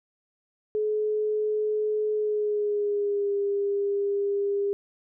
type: tone with pitch glide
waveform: sine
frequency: 426.2 to 402.3 Hz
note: G#4 to G4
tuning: +45 to +45 cents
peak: -23 dBFS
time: 0.75-4.73 s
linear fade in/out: 0 ms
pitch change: -100 cents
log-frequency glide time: 2.13-3.34 s
effects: none